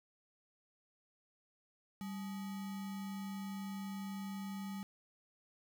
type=tone with sample-and-hold; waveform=sine; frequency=196 Hz; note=G3; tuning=in tune; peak=-40 dBFS; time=2.01-4.83 s; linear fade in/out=0 ms; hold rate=1050 Hz; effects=none